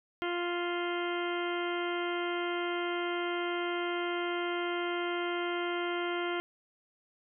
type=harmonic tone with a mistuned harmonic; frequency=349.2 Hz; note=F4; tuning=in tune; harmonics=1 / 2 / 3 / 4 / 5 / 6 / 7 / 8 / 9; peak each=-33 / -39 / -41 / -39 / -47 / -41 / -50 / -47 / -44 dBFS; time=0.22-6.4 s; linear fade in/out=0 ms; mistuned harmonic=7; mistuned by=+38 cents; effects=none